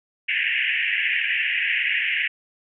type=band-pass noise; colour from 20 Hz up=pink; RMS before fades=-23 dBFS; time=0.28-2.28 s; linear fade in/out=10 ms; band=1700 to 2900 Hz; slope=96 dB/octave; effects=none